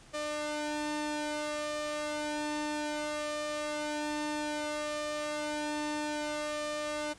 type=tone with flanger; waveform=sawtooth; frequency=299.7 Hz; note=D4; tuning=35 cents sharp; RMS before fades=-35 dBFS; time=0.13-7.14 s; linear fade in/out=20 ms; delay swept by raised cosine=1.7 to 2.22 ms; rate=0.61 Hz; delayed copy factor=+0.7; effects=pink hiss -56 dBFS RMS until 7.18 s + resampled to 22050 Hz